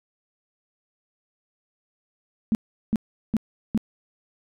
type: tone bursts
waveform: sine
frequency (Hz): 220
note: A3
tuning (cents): 0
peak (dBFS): -17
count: 4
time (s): 2.52-3.776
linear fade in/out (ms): 0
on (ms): 29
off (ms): 380
effects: none